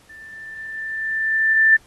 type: tone with level ramp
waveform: sine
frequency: 1774 Hz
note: A6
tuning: 14 cents sharp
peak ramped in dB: -39 to -9 dBFS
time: 0.09-1.77 s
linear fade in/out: 10 ms
effects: pink hiss -54 dBFS RMS until 1.86 s + AAC 32 kbps